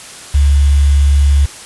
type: tone with quantisation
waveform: sine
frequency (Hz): 70.8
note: C#2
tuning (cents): +37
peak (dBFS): -6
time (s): 0.34-1.46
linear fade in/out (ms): 10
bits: 5
effects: white hiss -32 dBFS RMS until 1.65 s + resampled to 24000 Hz